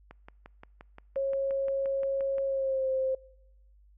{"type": "click train", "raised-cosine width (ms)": 0.5, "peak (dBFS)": -31, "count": 14, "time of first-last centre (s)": [0.11, 2.383], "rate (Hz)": 5.72}
{"type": "tone with pitch glide", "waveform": "sine", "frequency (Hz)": [545, 526.1], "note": ["C#5", "C5"], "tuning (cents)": [-29, 9], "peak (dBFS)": -26, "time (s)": [1.16, 3.15], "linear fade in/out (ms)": 5, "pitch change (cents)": -62, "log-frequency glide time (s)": [2.45, 2.88]}
{"effects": ["noise-tail reverb RT60 1.0 s tail -25 dB re dry", "added 50 Hz sine -56 dBFS peak until 3.97 s"]}